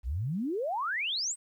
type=exponential sweep; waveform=sine; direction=up; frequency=53.5 to 8570 Hz; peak=-29 dBFS; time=0.03-1.36 s; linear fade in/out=50 ms; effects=11-bit